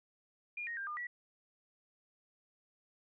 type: tone with pitch steps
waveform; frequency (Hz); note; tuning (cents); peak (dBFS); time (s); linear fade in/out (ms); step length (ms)
sine; 2420 / 1868 / 1594 / 1207 / 1940; D#7 / A#6 / G6 / D6 / B6; -49 / +3 / +28 / +47 / -31; -38; 0.57-1.07; 5; 100
effects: none